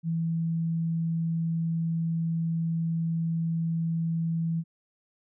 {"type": "tone", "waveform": "sine", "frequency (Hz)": 164.81, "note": "E3", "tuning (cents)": 0, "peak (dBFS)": -25, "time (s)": [0.03, 4.64], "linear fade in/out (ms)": 50, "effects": []}